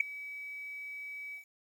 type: tone with ADSR envelope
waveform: sine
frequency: 2283 Hz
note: D7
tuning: 50 cents flat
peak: -18 dBFS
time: 0-1.45 s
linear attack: 7 ms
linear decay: 4 ms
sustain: -22 dB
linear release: 110 ms
effects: tanh soft clip ceiling -16 dBFS + 10-bit